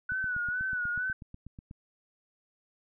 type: tone with vibrato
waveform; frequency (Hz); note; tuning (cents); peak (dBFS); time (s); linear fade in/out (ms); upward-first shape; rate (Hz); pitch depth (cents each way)
sine; 1481; F#6; +1; -29; 0.09-1.13; 5; sine; 2.2; 60
type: click train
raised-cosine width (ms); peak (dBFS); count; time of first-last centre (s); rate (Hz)
5; -32; 14; 0.12-1.711; 8.17
effects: none